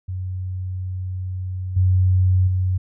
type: tone with level steps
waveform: sine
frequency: 92.5 Hz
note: F#2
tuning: in tune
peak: -24 / -13 / -17 dBFS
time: 0.08-2.78 s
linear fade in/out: 10 ms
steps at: 1.76 / 2.47 s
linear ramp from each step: 10 ms
effects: none